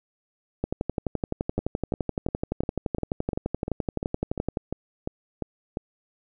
two click trains, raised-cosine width 2 ms, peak -15 / -12 dBFS, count 13 / 47, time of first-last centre 1.59-5.771 / 0.64-4.572 s, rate 2.87 / 11.7 Hz, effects none

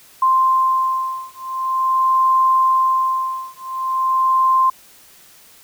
sine beating tone pair, 1046.5 / 1046.95 Hz, C6 / C6, 0 / +1 cents, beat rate 0.45 Hz, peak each -17 dBFS, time 0.22-4.7 s, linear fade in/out 5 ms, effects white hiss -47 dBFS RMS until 5.63 s

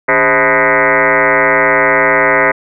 sine tone with frequency modulation, 1244.5 Hz, D#6, in tune, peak -7 dBFS, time 0.08-2.52 s, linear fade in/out 10 ms, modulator 120 Hz, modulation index 7.3, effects none

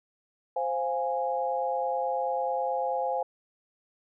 sine chord, F minor, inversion second, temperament equal with one note detuned, 523.3 / 698.5 / 827.7 Hz, C5 / F5 / Ab5, 0 / 0 / -6 cents, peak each -30 / -32 / -30 dBFS, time 0.56-3.23 s, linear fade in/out 5 ms, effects none

